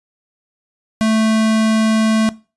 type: tone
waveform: square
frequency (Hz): 220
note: A3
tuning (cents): 0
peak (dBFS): -13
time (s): 1.01-2.29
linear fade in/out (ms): 0
effects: noise-tail reverb RT60 0.3 s tail -19 dB re dry + resampled to 24000 Hz